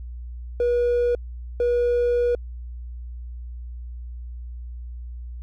triangle tone pair in turn, 482.8 / 482.8 Hz, B4 / B4, -39 / -39 cents, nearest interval unison, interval 0 cents, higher neither, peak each -15 dBFS, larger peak neither, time 0.6-1.15 / 1.6-2.35 s, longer second, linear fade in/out 2 ms, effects tanh soft clip ceiling -13 dBFS + added 60 Hz sine -32 dBFS peak until 5.42 s

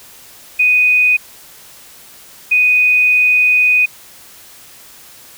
sine tone pair in turn, 2489 / 2489 Hz, D#7 / D#7, 0 / 0 cents, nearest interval unison, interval 0 cents, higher neither, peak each -8 dBFS, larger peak neither, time 0.59-1.17 / 2.51-3.86 s, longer second, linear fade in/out 10 ms, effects white hiss -40 dBFS RMS until 5.37 s

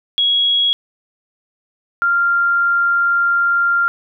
sine tone pair in turn, 3322 / 1391.1 Hz, G#7 / F6, 0 / -7 cents, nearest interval octave + minor third, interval 1507 cents, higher first, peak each -12 dBFS, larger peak neither, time 0.18-0.73 / 2.02-3.88 s, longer second, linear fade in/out 0 ms, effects none

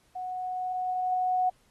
sine tone with level ramp, 736 Hz, F#5, 9 cents flat, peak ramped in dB -33 to -22 dBFS, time 0.15-1.5 s, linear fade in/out 10 ms, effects pink hiss -66 dBFS RMS until 1.7 s + AAC 32 kbps

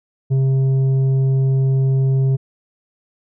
sine tone with tanh clipping, 133.7 Hz, C3, 38 cents sharp, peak -14 dBFS, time 0.3-2.37 s, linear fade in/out 20 ms, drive 6 dB, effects none

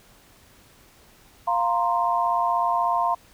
sine chord, F suspended fourth, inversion none, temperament just, 698.5 / 931.3 / 1047.7 Hz, F5 / Bb5 / C6, 0 / -2 / +2 cents, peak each -24 dBFS, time 1.47-3.15 s, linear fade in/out 10 ms, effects pink hiss -54 dBFS RMS until 3.33 s

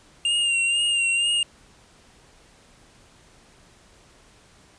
square tone with vibrato, 2794 Hz, F7, in tune, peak -20 dBFS, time 0.25-1.43 s, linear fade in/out 2 ms, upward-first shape sine, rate 2.1 Hz, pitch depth 38 cents each way, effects pink hiss -54 dBFS RMS until 4.78 s + resampled to 22050 Hz

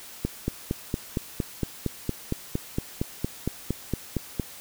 click train, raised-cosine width 3 ms, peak -12 dBFS, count 19, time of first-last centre 0.25-4.397 s, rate 4.34 Hz, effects white hiss -44 dBFS RMS until 4.6 s

